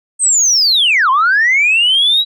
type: linear two-way sweep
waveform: sine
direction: down then up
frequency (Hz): 8490 to 1001 to 3921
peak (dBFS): -7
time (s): 0.19-2.25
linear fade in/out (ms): 50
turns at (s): 1.1
effects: tanh soft clip ceiling -5 dBFS